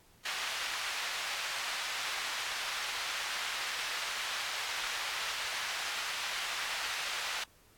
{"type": "band-pass noise", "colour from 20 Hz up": "white", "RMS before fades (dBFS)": -37, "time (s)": [0.25, 7.44], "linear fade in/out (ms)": 5, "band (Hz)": [1000, 3500], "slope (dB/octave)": 12, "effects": ["pink hiss -63 dBFS RMS until 7.77 s", "AAC 64 kbps"]}